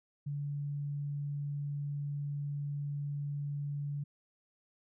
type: tone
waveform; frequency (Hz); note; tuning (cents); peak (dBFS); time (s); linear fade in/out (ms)
sine; 143.9; D3; -35; -34; 0.26-4.04; 10
effects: none